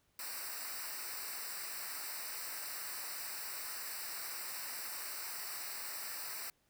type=noise with comb filter; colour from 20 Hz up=white; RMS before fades=-43 dBFS; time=0.19-6.5 s; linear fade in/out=2 ms; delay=0.3 ms; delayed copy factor=-0.95; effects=pink hiss -75 dBFS RMS until 6.69 s